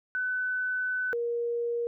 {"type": "tone pair in turn", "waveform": "sine", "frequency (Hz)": [1505, 472.3], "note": ["F#6", "A#4"], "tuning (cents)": [29, 23], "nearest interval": "octave + minor sixth", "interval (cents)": 2006, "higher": "first", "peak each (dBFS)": -27, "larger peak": "neither", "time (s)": [[0.15, 1.13], [1.13, 1.87]], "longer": "first", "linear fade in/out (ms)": 0, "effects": []}